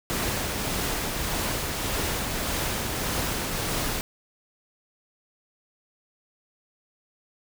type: noise with tremolo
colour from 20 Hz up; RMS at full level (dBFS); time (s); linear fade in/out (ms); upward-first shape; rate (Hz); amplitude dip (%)
pink; -27; 0.1-4.01; 0; triangle; 1.7; 30
effects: none